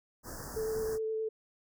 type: band-stop noise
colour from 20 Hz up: pink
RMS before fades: -43 dBFS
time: 0.23-0.99 s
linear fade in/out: 50 ms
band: 1800 to 4800 Hz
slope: 96 dB/octave
type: tone with vibrato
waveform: sine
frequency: 440 Hz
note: A4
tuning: in tune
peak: -31 dBFS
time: 0.56-1.29 s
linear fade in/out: 10 ms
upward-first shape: sine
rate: 9.5 Hz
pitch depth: 11 cents each way
effects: none